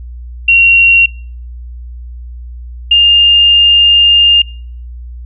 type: tone pair in turn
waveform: sine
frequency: 2746 / 2813 Hz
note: F7 / F7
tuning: -30 / +12 cents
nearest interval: unison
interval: 42 cents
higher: second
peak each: -3 dBFS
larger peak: neither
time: 0.48-1.06 / 2.91-4.42 s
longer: second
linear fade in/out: 5 ms
effects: noise-tail reverb RT60 0.5 s tail -26 dB re dry + added 60 Hz sine -24 dBFS peak until 5.25 s